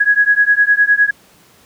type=beating tone pair; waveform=sine; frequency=1661.2 / 1671 Hz; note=G#6 / G#6; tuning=0 / +10 cents; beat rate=9.8 Hz; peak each=-12 dBFS; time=0-1.11 s; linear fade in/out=10 ms; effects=pink hiss -48 dBFS RMS until 1.65 s + high-pass 100 Hz 12 dB/octave